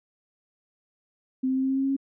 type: tone with pitch steps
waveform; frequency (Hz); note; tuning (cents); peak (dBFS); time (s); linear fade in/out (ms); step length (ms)
sine; 260 / 261.8 / 263.6 / 265.5 / 267.3 / 269.2 / 271 / 272.9; C4 / C4 / C4 / C4 / C4 / C4 / C#4 / C#4; -11 / +1 / +13 / +25 / +37 / +49 / -39 / -27; -22; 1.43-1.966; 10; 67
effects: none